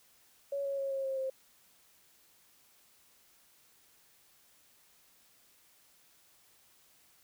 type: tone with pitch steps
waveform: sine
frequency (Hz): 560 / 553.6 / 547.2 / 540.9 / 534.7 / 528.6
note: C#5 / C#5 / C#5 / C#5 / C5 / C5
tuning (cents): +18 / -2 / -23 / -43 / +37 / +18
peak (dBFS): -32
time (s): 0.52-1.3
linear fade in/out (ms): 5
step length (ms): 130
effects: white hiss -65 dBFS RMS until 7.23 s